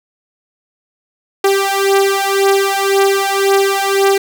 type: beating tone pair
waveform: sawtooth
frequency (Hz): 392 / 393.9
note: G4 / G4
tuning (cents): 0 / +8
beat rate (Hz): 1.9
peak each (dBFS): -10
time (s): 1.44-4.18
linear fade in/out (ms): 5
effects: none